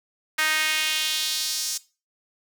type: tone with high-pass filter sweep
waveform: sawtooth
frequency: 311.1 Hz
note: D#4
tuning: in tune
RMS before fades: -25 dBFS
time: 0.38-1.78 s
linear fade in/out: 10 ms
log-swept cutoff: 1700 to 6000 Hz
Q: 1.9
effects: noise-tail reverb RT60 0.3 s tail -18 dB re dry